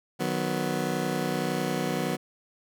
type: chord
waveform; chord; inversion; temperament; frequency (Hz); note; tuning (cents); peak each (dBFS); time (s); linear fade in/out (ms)
20% pulse; B major; first; just; 154.34 / 185.21 / 246.9; D#3 / F#3 / B3; -14 / +2 / 0; -27 / -26 / -26; 0.19-2.17; 20
effects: none